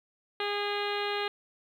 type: harmonic tone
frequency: 409.5 Hz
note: G#4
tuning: 24 cents flat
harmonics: 1 / 2 / 3 / 4 / 5 / 6 / 7 / 8 / 9 / 10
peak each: -33 / -36 / -38 / -39 / -40 / -41 / -41 / -42 / -43 / -43 dBFS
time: 0.4-1.28 s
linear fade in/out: 2 ms
effects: 10-bit